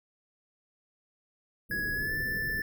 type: band-stop noise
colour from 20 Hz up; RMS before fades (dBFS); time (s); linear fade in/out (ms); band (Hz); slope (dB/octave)
pink; -39; 1.69-2.62; 20; 500 to 11000; 96
type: tone with pitch glide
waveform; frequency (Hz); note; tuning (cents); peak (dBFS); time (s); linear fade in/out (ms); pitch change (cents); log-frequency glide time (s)
triangle; 1672 to 1759.2; G#6 to A6; +11 to -1; -28; 1.71-2.62; 2; +88; 1.93-2.14
effects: none